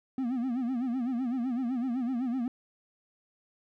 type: tone with vibrato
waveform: triangle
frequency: 248.8 Hz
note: B3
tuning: 13 cents sharp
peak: -26 dBFS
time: 0.18-2.48 s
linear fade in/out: 2 ms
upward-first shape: sine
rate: 7.9 Hz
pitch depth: 130 cents each way
effects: none